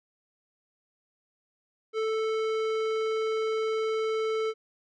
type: tone with tanh clipping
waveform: sine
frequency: 440.3 Hz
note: A4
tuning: 1 cent sharp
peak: -28 dBFS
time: 1.93-4.54 s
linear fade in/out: 50 ms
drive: 17 dB
effects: none